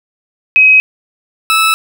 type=tone pair in turn; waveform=sine / 20% pulse; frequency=2537 / 1308.7 Hz; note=D#7 / E6; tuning=+33 / -13 cents; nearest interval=major seventh; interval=1146 cents; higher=first; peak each=-3 dBFS; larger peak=neither; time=0.56-0.8 / 1.5-1.74 s; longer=neither; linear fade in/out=0 ms; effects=none